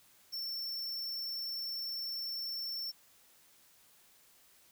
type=tone; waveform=square; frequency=5410 Hz; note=E8; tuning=44 cents sharp; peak=-37 dBFS; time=0.32-2.92 s; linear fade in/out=20 ms; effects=white hiss -64 dBFS RMS until 4.71 s